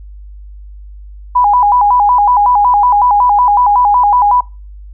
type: tone with vibrato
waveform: sine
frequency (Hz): 901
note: A5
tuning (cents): +41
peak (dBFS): -6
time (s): 1.35-4.41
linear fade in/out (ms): 10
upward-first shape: square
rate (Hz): 5.4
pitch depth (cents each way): 160
effects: noise-tail reverb RT60 0.3 s tail -23 dB re dry + added 50 Hz sine -29 dBFS peak until 4.93 s